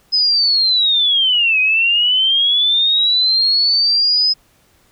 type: linear two-way sweep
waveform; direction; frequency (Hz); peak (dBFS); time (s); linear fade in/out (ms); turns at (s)
sine; down then up; 5090 to 2500 to 5090; -11; 0.12-4.34; 20; 1.6
effects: pink hiss -55 dBFS RMS until 4.91 s